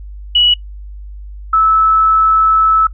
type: tone pair in turn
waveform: sine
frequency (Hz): 2932 / 1306.1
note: F#7 / E6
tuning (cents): -16 / -16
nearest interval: octave + major second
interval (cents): 1400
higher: first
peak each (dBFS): -7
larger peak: neither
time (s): 0.35-0.54 / 1.53-2.87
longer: second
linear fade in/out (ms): 5
effects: noise-tail reverb RT60 0.1 s tail -21 dB re dry + added 50 Hz sine -27 dBFS peak until 2.93 s